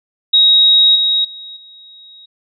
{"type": "tone with level steps", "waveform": "sine", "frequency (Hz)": 3792, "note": "A#7", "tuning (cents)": 29, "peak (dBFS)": [-6, -11, -29, -37], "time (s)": [0.33, 2.26], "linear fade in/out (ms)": 10, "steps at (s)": [0.95, 1.24, 1.56], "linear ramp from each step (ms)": 10, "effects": []}